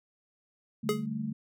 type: chord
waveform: sine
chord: D suspended fourth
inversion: none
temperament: equal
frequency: 146.83 / 196 / 220 Hz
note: D3 / G3 / A3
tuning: 0 / 0 / 0 cents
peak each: -38 / -38 / -33 dBFS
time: 0.83-1.33 s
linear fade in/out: 10 ms
type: tone with exponential decay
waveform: square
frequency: 420 Hz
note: G#4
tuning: 19 cents sharp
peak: -23 dBFS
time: 0.89-1.06 s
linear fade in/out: 1 ms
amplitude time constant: 35 ms
effects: none